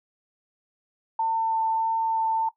sine tone with vibrato, 897 Hz, A5, 33 cents sharp, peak -21 dBFS, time 1.19-2.49 s, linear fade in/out 5 ms, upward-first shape sine, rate 1.6 Hz, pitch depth 9 cents each way, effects noise-tail reverb RT60 0.1 s tail -17 dB re dry

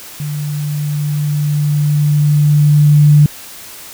sine tone with level ramp, 148 Hz, D3, 14 cents sharp, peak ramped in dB -18 to -3 dBFS, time 0.2-3.26 s, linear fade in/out 2 ms, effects white hiss -33 dBFS RMS until 3.93 s

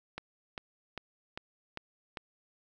click train, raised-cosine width 0.3 ms, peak -22 dBFS, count 6, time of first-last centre 0.18-2.172 s, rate 2.51 Hz, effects none

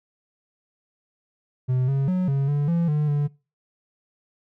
triangle tone with pitch steps, 127.7 / 136.9 / 183.6 / 137.9 / 144.8 / 169.5 / 149.7 / 145.5 Hz, C3 / C#3 / F#3 / C#3 / D3 / E3 / D3 / D3, -42 / -21 / -13 / -9 / -24 / +49 / +33 / -16 cents, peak -17 dBFS, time 1.68-3.28 s, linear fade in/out 20 ms, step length 200 ms, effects noise-tail reverb RT60 0.3 s tail -22 dB re dry

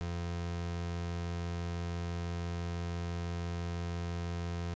30% pulse tone, 86 Hz, F2, 26 cents flat, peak -32 dBFS, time 0.01-4.74 s, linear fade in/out 0 ms, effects resampled to 16000 Hz

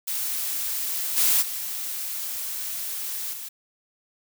blue noise with level steps, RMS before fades -28 / -20 / -31 / -36 dBFS, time 0.07-3.49 s, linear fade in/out 10 ms, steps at 1.16 / 1.41 / 3.32 s, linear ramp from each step 20 ms, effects none

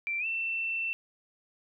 sine tone with pitch glide, 2349 to 2683 Hz, D7 to E7, 0 to +30 cents, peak -29 dBFS, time 0.07-0.93 s, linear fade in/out 0 ms, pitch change +230 cents, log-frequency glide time 0.19-0.26 s, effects none

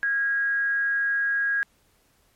sine tone with frequency modulation, 1641 Hz, G#6, 21 cents flat, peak -21 dBFS, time 0.03-1.63 s, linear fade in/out 0 ms, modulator 257 Hz, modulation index 0.2, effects pink hiss -64 dBFS RMS until 2.35 s + MP3 64 kbps

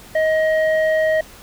square tone with low-pass filter, 630 Hz, D#5, 21 cents sharp, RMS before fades -17 dBFS, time 0.15-1.21 s, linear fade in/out 5 ms, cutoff 1500 Hz, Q 4, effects pink hiss -42 dBFS RMS until 1.42 s

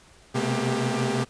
sawtooth tone cluster, 125.4 / 131.2 / 215.9 / 236.8 / 396.2 Hz, B2 / C3 / A3 / A#3 / G4, +27 / +5 / -33 / +27 / +18 cents, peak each -26 dBFS, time 0.34-1.25 s, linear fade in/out 20 ms, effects pink hiss -54 dBFS RMS until 1.29 s + resampled to 22050 Hz

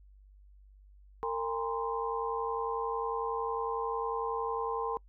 sine tone cluster, 456.8 / 810 / 948 / 1039 Hz, A#4 / G#5 / A#5 / C6, -35 / -43 / +29 / -12 cents, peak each -34 / -38 / -39 / -36 dBFS, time 1.23-4.97 s, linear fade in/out 0 ms, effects noise-tail reverb RT60 0.1 s tail -25 dB re dry + added 49 Hz sine -54 dBFS peak until 5.08 s

